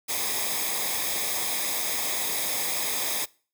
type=noise with comb filter; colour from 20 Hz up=white; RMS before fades=-28 dBFS; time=0.08-3.26 s; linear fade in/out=20 ms; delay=0.69 ms; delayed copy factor=-0.7; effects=noise-tail reverb RT60 0.4 s tail -23 dB re dry